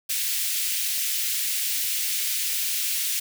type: high-pass noise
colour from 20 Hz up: white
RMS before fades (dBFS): -26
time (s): 0.09-3.2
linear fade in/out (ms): 10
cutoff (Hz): 2100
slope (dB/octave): 24
effects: none